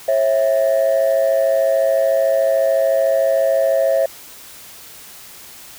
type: tone pair together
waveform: sine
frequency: 543.3 / 657 Hz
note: C#5 / E5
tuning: -35 / -6 cents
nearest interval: minor third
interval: 329 cents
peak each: -14 dBFS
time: 0.08-4.06 s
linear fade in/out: 5 ms
effects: tanh soft clip ceiling -9 dBFS + white hiss -39 dBFS RMS until 5.78 s